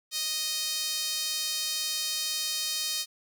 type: tone with high-pass filter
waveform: sawtooth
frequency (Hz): 622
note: D#5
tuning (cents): -1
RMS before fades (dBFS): -31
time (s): 0.11-3.06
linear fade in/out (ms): 50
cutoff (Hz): 4300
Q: 1.7
effects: none